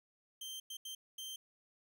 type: tone bursts at uneven times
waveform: sawtooth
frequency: 3138 Hz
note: G7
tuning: 1 cent sharp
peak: -40 dBFS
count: 4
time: 0.41-0.6 / 0.7-0.77 / 0.85-0.95 / 1.18-1.36 s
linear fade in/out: 5 ms
effects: none